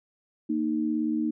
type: tone pair together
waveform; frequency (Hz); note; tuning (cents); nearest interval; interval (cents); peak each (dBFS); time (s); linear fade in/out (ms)
sine; 231.6 / 309.1; A#3 / D#4; -11 / -11; perfect fourth; 500; -28 / -26; 0.49-1.31; 10
effects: none